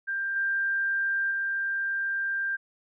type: tone with level steps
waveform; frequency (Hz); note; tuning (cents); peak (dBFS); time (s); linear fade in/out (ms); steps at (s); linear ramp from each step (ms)
sine; 1587; G6; +21; -27 / -24 / -26; 0.07-2.57; 20; 0.36 / 1.31; 2
effects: none